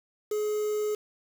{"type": "tone with quantisation", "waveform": "triangle", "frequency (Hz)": 422.9, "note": "G#4", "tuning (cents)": 31, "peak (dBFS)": -24, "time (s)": [0.31, 0.95], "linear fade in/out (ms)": 5, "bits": 7, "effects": []}